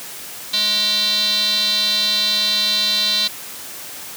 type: tone with band-pass filter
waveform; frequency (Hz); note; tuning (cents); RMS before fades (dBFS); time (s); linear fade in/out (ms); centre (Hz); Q
square; 210; G#3; +19; -18; 0.53-3.28; 10; 4000; 8.9
effects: white hiss -33 dBFS RMS until 4.16 s + high-pass 100 Hz 12 dB/octave